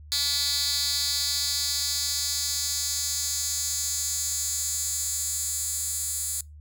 10% pulse tone with high-pass filter sweep, 285.2 Hz, C#4, 49 cents sharp, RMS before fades -28 dBFS, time 0.12-6.41 s, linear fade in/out 0 ms, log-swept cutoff 4300 to 8300 Hz, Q 2.4, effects noise-tail reverb RT60 0.2 s tail -24 dB re dry + added 75 Hz sine -43 dBFS peak until 6.6 s

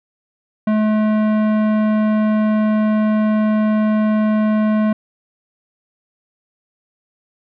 sine tone with tanh clipping, 214.7 Hz, A3, 42 cents flat, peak -15 dBFS, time 0.67-4.93 s, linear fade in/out 5 ms, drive 16 dB, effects none

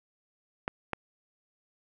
clicks, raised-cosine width 0.5 ms, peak -15 dBFS, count 2, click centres 0.679 / 0.933 s, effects none

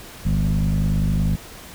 sine tone with frequency modulation, 110 Hz, A2, in tune, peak -15 dBFS, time 0.25-1.36 s, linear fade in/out 10 ms, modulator 50.7 Hz, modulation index 1.8, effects tanh soft clip ceiling -14 dBFS + pink hiss -40 dBFS RMS until 1.74 s

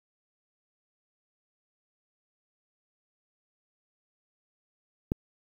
click, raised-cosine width 3 ms, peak -13 dBFS, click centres 5.119 s, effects 8-bit

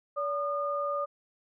sine tone pair together, 573.4 / 1217 Hz, D5 / D#6, -42 / -39 cents, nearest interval octave + minor second, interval 1303 cents, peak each -31 / -31 dBFS, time 0.16-1.06 s, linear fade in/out 20 ms, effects none

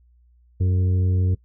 harmonic tone with a mistuned harmonic, 92.5 Hz, F#2, in tune, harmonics 1 / 2 / 3 / 4 / 5, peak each -17 / -32 / -36 / -38 / -37 dBFS, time 0.6-1.35 s, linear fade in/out 10 ms, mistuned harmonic 5, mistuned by -24 cents, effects noise-tail reverb RT60 0.1 s tail -21 dB re dry + added 60 Hz sine -53 dBFS peak until 1.44 s

